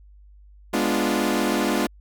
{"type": "chord", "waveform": "sawtooth", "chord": "G# diminished seventh", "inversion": "none", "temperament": "equal", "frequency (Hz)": [207.7, 246.9, 293.7, 349.2], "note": ["G#3", "B3", "D4", "F4"], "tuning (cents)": [0, 0, 0, 0], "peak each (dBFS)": -22, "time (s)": [0.73, 1.87], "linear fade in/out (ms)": 10, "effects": ["added 50 Hz sine -46 dBFS peak until 2 s"]}